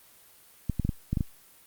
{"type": "clicks", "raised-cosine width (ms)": 5, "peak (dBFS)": -14, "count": 7, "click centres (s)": [0.697, 0.797, 0.85, 0.892, 1.13, 1.172, 1.208], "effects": ["white hiss -56 dBFS RMS until 1.66 s", "Opus 32 kbps"]}